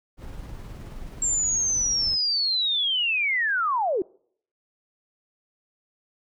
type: noise with tremolo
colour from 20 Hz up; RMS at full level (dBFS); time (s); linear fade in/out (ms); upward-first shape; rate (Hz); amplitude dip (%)
brown; -37; 0.17-2.18; 50; sine; 19; 25
type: linear sweep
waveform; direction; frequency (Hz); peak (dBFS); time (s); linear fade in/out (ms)
sine; down; 7459 to 333.7; -21; 1.22-4.02; 2
effects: noise-tail reverb RT60 0.6 s tail -25 dB re dry